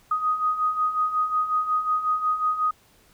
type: beating tone pair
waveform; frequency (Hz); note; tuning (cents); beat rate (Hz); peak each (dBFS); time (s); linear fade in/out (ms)
sine; 1244.5 / 1250; D#6 / D#6; 0 / +8; 5.5; -28 / -22; 0.11-2.71; 5
effects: pink hiss -58 dBFS RMS until 3.13 s